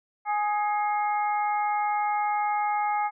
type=harmonic tone with a mistuned harmonic; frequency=416.3 Hz; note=G#4; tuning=4 cents sharp; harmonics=2 / 3 / 4 / 5; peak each=-24 / -32 / -42 / -35 dBFS; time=0.25-3.11 s; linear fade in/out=50 ms; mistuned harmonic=5; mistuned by=+48 cents; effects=none